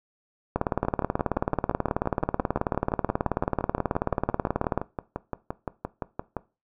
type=two click trains; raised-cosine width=1 ms; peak=-9 / -15 dBFS; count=79 / 33; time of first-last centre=0.56-4.776 / 0.85-6.367 s; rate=18.5 / 5.8 Hz; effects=noise-tail reverb RT60 0.3 s tail -19 dB re dry